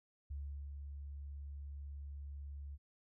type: tone with ADSR envelope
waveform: sine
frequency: 70.9 Hz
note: C#2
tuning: 40 cents sharp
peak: -40 dBFS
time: 0.3-2.78 s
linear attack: 10 ms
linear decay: 390 ms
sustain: -4 dB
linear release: 41 ms
effects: none